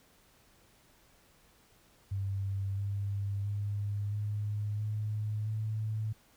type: tone with pitch steps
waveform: sine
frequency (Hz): 98 / 100.06 / 102.16 / 104.31 / 106.5 / 108.74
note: G2 / G2 / G#2 / G#2 / G#2 / A2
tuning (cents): 0 / +36 / -28 / +8 / +44 / -20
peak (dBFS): -31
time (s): 2.11-6.13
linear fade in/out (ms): 10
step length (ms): 670
effects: pink hiss -64 dBFS RMS until 6.36 s